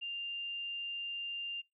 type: tone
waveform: sine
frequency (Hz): 2794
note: F7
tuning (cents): 0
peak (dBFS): -37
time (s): 0.01-1.62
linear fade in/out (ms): 20
effects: noise-tail reverb RT60 0.2 s tail -26 dB re dry